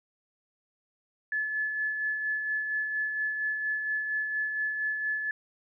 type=tone with tremolo; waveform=sine; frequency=1723 Hz; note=A6; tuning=37 cents flat; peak=-26 dBFS; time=1.32-5.31 s; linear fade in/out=2 ms; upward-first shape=sine; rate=4.3 Hz; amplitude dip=40%; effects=none